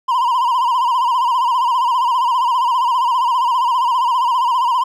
triangle tone with vibrato, 987.8 Hz, B5, in tune, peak -11 dBFS, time 0.08-4.84 s, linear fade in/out 10 ms, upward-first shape sine, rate 15 Hz, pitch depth 110 cents each way, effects none

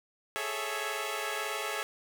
10% pulse chord, A major seventh, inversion third, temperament equal with one note detuned, 415.3 / 437 / 554.4 / 659.3 Hz, G#4 / A4 / C#5 / E5, 0 / -12 / 0 / 0 cents, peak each -30 dBFS, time 0.36-1.83 s, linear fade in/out 0 ms, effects none

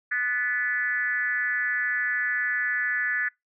sine tone with frequency modulation, 1733 Hz, A6, 27 cents flat, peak -23 dBFS, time 0.11-3.29 s, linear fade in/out 10 ms, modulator 251 Hz, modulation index 0.94, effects noise-tail reverb RT60 0.2 s tail -26 dB re dry

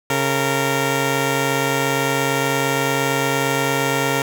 10% pulse tone pair together, 137.45 / 461 Hz, C#3 / A#4, -14 / -19 cents, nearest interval octave + major sixth, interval 2095 cents, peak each -12 dBFS, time 0.1-4.22 s, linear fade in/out 2 ms, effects none

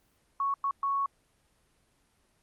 sine tone bursts at uneven times, 1108.7 Hz, C#6, in tune, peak -26 dBFS, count 3, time 0.4-0.54 / 0.64-0.71 / 0.83-1.06 s, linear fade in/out 2 ms, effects pink hiss -69 dBFS RMS until 2.42 s + Opus 24 kbps

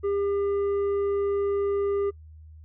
sine tone with tanh clipping, 400.8 Hz, G4, 38 cents sharp, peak -24 dBFS, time 0.03-2.11 s, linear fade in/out 20 ms, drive 6 dB, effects noise-tail reverb RT60 0.1 s tail -25 dB re dry + added 78 Hz sine -44 dBFS peak until 2.64 s

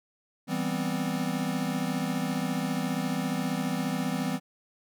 square chord, C major seventh, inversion first, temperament equal, 164.81 / 196 / 246.9 / 261.6 Hz, E3 / G3 / B3 / C4, 0 / 0 / 0 / 0 cents, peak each -34 dBFS, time 0.47-4.4 s, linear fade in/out 50 ms, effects none

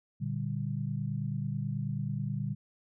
sine chord, G minor, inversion first, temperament just, 117.6 / 147 / 196 Hz, Bb2 / D3 / G3, +16 / +2 / 0 cents, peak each -35 / -34 / -37 dBFS, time 0.2-2.55 s, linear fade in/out 20 ms, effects none

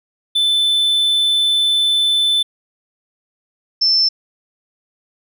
triangle / sine tone pair in turn, 3520 / 5314 Hz, A7 / E8, 0 / +13 cents, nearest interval perfect fifth, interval 713 cents, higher second, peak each -11 dBFS, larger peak neither, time 0.35-2.43 / 3.81-4.09 s, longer first, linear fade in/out 10 ms, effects none

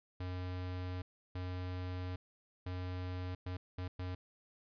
square tone bursts at uneven times, 91 Hz, F#2, 28 cents flat, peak -39 dBFS, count 6, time 0.2-1.02 / 1.35-2.16 / 2.66-3.35 / 3.46-3.57 / 3.78-3.88 / 3.99-4.15 s, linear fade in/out 5 ms, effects resampled to 11025 Hz + 13-bit

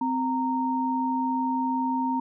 sine tone pair together, 258.7 / 925.6 Hz, C4 / A#5, -19 / -13 cents, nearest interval octave + minor seventh, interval 2206 cents, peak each -26 dBFS, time 0.01-2.2 s, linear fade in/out 5 ms, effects none

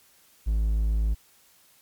triangle tone, 53.8 Hz, A1, 38 cents flat, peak -19 dBFS, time 0.46-1.15 s, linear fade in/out 20 ms, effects white hiss -59 dBFS RMS until 1.81 s + MP3 96 kbps

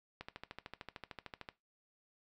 click train, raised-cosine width 0.3 ms, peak -28 dBFS, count 18, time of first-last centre 0.21-1.488 s, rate 13.3 Hz, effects noise-tail reverb RT60 0.2 s tail -17 dB re dry

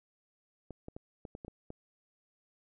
clicks, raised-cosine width 2 ms, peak -30 dBFS, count 8, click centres 0.707 / 0.884 / 0.965 / 1.252 / 1.351 / 1.448 / 1.481 / 1.704 s, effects none

